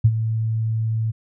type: tone with ADSR envelope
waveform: sine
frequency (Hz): 111.5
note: A2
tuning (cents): +23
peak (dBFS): -8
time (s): 0.04-1.12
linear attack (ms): 11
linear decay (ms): 53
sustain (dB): -11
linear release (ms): 20
effects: none